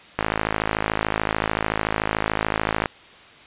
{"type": "click train", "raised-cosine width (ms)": 0.5, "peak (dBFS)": -5, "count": 144, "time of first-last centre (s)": [0.19, 2.858], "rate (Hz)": 53.6, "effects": ["white hiss -46 dBFS RMS until 3.46 s", "resampled to 8000 Hz"]}